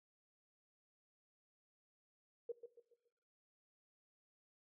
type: tone with echo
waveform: sine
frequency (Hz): 469.6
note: A#4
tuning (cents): +13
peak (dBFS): -39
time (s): 2.49-2.52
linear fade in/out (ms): 5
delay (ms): 140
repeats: 4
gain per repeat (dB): -9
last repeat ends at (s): 3.08
effects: noise-tail reverb RT60 1.0 s tail -19 dB re dry